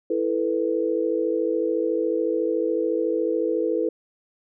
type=chord; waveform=sine; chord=E suspended fourth; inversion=none; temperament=equal; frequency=329.6 / 440 / 493.9 Hz; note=E4 / A4 / B4; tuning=0 / 0 / 0 cents; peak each=-25 dBFS; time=0.1-3.89 s; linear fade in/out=5 ms; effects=none